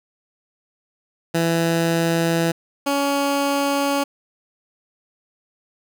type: tone pair in turn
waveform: 15% pulse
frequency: 166.5 / 281 Hz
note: E3 / C#4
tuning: +18 / +24 cents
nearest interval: major sixth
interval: 906 cents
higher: second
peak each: -11 / -12 dBFS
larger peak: first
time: 1.34-2.52 / 2.86-4.04 s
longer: neither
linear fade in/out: 10 ms
effects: none